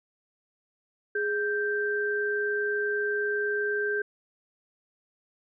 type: tone pair together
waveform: sine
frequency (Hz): 415.3 / 1568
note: G#4 / G6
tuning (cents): 0 / 0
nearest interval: octave + major seventh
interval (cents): 2300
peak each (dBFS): -28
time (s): 1.15-4.02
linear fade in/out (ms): 5
effects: none